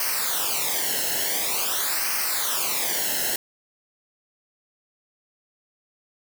white noise with flanger, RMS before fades -25 dBFS, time 0-3.36 s, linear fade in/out 2 ms, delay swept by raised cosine 0.27 to 0.85 ms, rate 0.47 Hz, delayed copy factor -0.8, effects none

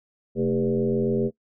sine tone with frequency modulation, 311.1 Hz, D#4, in tune, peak -20 dBFS, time 0.35-1.31 s, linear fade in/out 50 ms, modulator 87.6 Hz, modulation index 2.1, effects noise-tail reverb RT60 0.1 s tail -22 dB re dry

